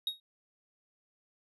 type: tone with exponential decay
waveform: triangle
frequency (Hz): 3762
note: A#7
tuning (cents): +15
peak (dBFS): -25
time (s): 0.07-0.2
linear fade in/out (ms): 2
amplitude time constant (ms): 28
effects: resampled to 32000 Hz